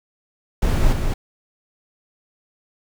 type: noise with echo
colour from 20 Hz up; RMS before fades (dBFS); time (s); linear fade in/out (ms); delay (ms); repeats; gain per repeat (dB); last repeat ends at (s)
brown; -17; 0.62-0.93; 5; 210; 1; -4; 1.14
effects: none